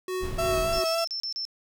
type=tone with tremolo; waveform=square; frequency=370 Hz; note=F#4; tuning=in tune; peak=-28 dBFS; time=0.08-0.84 s; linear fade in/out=2 ms; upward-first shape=sine; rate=2.8 Hz; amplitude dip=75%
type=noise; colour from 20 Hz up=brown; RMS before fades=-32 dBFS; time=0.2-0.81 s; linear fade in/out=50 ms
type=tone with vibrato; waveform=35% pulse; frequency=660 Hz; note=E5; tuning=2 cents sharp; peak=-23 dBFS; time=0.38-1.05 s; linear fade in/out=10 ms; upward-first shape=sine; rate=3.6 Hz; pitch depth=24 cents each way
type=tone bursts; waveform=sine; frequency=5340 Hz; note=E8; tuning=22 cents sharp; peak=-29 dBFS; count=6; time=0.73-1.452 s; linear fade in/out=0 ms; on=92 ms; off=34 ms
effects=none